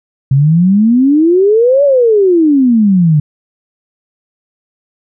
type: exponential two-way sweep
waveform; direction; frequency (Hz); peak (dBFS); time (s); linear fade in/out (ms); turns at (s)
sine; up then down; 130.81 to 581 to 145.1; -5; 0.31-3.2; 5; 1.84
effects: none